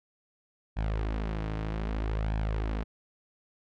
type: tone with flanger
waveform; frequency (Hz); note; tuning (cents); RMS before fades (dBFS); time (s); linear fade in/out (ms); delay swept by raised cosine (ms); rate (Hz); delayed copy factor
sawtooth; 53.5; A1; -48; -31; 0.76-2.84; 20; 1.2 to 6.6; 0.63; +0.55
effects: low-pass 3000 Hz 12 dB/octave